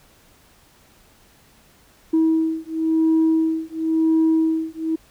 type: beating tone pair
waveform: sine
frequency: 321 / 321.96 Hz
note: E4 / E4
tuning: -46 / -41 cents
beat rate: 0.96 Hz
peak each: -18 dBFS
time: 2.13-4.96 s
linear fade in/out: 10 ms
effects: tanh soft clip ceiling -11 dBFS + pink hiss -54 dBFS RMS until 5.1 s